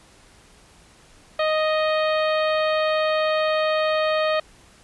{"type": "harmonic tone with a mistuned harmonic", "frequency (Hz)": 622.3, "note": "D#5", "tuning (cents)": 0, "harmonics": [1, 2, 3, 4, 5, 6, 7], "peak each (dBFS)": [-20, -26, -30, -32, -34, -36, -37], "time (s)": [1.39, 4.4], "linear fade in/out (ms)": 5, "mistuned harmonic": 5, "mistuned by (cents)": 17, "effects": ["pink hiss -52 dBFS RMS until 4.83 s", "resampled to 24000 Hz"]}